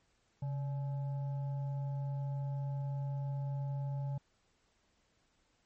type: tone with frequency modulation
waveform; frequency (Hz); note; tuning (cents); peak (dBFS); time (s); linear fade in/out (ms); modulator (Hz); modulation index
sine; 137.2; C#3; -17; -34; 0.42-4.18; 5; 715; 0.25
effects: pink hiss -74 dBFS RMS until 5.65 s + MP3 32 kbps